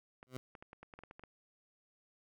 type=clicks; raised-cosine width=0.5 ms; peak=-36 dBFS; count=11; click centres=0.229 / 0.552 / 0.625 / 0.731 / 0.83 / 0.938 / 0.99 / 1.036 / 1.111 / 1.195 / 1.237 s
type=tone with exponential growth; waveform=15% pulse; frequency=128.4 Hz; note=C3; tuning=32 cents flat; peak=-32 dBFS; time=0.27-0.37 s; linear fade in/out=0 ms; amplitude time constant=21 ms
effects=none